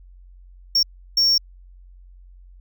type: tone bursts at uneven times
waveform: triangle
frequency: 5500 Hz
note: F8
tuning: 27 cents flat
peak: -13 dBFS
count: 2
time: 0.75-0.83 / 1.17-1.38 s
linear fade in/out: 5 ms
effects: added 45 Hz sine -43 dBFS peak until 2.6 s